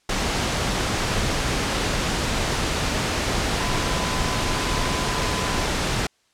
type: tone in noise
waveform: sine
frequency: 1010 Hz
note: B5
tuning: 39 cents sharp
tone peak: -32 dBFS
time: 3.6-5.65 s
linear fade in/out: 5 ms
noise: pink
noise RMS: -23 dBFS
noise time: 0.09-6.07 s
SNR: -12 dB
effects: white hiss -64 dBFS RMS until 6.33 s + low-pass 7000 Hz 12 dB/octave